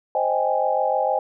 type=chord; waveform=sine; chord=Ab major seventh; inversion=first; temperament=equal; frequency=523.3 / 622.3 / 784 / 830.6 Hz; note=C5 / Eb5 / G5 / Ab5; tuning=0 / 0 / 0 / 0 cents; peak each=-24 dBFS; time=0.15-1.19 s; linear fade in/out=2 ms; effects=none